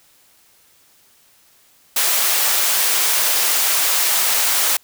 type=high-pass noise; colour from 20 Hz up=white; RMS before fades=-17 dBFS; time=1.96-4.77 s; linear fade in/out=5 ms; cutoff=560 Hz; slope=12 dB/octave; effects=white hiss -54 dBFS RMS until 4.83 s